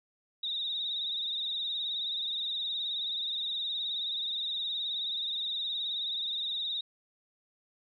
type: tone with vibrato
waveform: sine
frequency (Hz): 3729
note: A#7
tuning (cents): 0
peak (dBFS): -31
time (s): 0.43-6.81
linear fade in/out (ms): 5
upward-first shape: triangle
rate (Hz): 19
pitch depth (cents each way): 83
effects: none